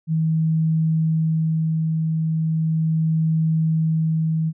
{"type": "tone with tremolo", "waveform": "sine", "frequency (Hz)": 160, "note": "D#3", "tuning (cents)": 49, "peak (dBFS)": -16, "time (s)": [0.07, 4.53], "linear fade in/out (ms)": 50, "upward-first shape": "sine", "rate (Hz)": 0.37, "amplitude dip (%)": 25, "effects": []}